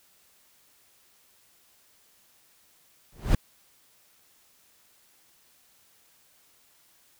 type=noise with exponential growth; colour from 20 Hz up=brown; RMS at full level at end=-17 dBFS; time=3.12-3.35 s; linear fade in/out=5 ms; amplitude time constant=48 ms; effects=white hiss -62 dBFS RMS until 7.19 s